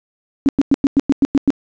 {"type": "tone bursts", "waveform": "sine", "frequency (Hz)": 277.2, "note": "C#4", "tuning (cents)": 0, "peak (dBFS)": -8, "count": 9, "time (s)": [0.46, 1.504], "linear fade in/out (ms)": 0, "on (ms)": 28, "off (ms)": 99, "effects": ["resampled to 16000 Hz", "8-bit"]}